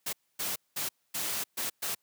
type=noise bursts at uneven times; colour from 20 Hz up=white; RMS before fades=-33 dBFS; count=6; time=0.06-0.13 / 0.39-0.56 / 0.76-0.89 / 1.14-1.44 / 1.57-1.7 / 1.82-1.95 s; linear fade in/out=10 ms; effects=white hiss -75 dBFS RMS until 2.02 s + high-pass 100 Hz 12 dB/octave